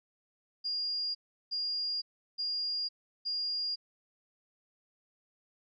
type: tone bursts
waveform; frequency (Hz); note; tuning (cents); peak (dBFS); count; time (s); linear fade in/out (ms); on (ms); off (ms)
sine; 4828; D8; +47; -31; 4; 0.64-3.76; 20; 510; 360
effects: none